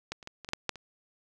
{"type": "clicks", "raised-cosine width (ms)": 0.2, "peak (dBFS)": [-17, -30, -23, -27, -21, -11, -11, -28], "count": 8, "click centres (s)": [0.12, 0.228, 0.274, 0.447, 0.489, 0.534, 0.693, 0.757], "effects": []}